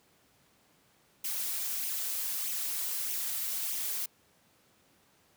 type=noise with flanger; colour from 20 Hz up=blue; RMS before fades=-34 dBFS; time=1.24-4.06 s; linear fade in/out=5 ms; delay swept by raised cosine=0.32 to 5.82 ms; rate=1.6 Hz; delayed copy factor=+0.5; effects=pink hiss -66 dBFS RMS until 5.36 s + high-pass 100 Hz 12 dB/octave